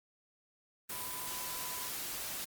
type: tone in noise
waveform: sine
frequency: 1001 Hz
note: B5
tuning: 23 cents sharp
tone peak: -47 dBFS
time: 0.91-1.89 s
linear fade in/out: 10 ms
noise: white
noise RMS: -40 dBFS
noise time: 0.89-2.45 s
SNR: -10 dB
effects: Opus 32 kbps